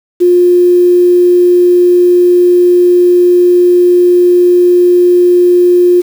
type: tone with quantisation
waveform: sine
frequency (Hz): 355.1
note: F4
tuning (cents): +29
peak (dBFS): -3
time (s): 0.2-6.02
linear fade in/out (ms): 20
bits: 5
effects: none